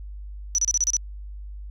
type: tone bursts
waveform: sine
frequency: 5920 Hz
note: F#8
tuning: in tune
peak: -18 dBFS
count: 7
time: 0.55-0.967 s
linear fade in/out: 0 ms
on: 33 ms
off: 31 ms
effects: added 50 Hz sine -34 dBFS peak until 1.7 s